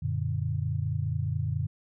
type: chord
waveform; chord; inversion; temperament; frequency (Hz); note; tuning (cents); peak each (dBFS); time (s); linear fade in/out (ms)
sine; Gb augmented; none; equal with one note detuned; 92.5 / 117.08 / 146.83; Gb2 / Bb2 / D3; 0 / +8 / 0; -31; 0.02-1.67; 10
effects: none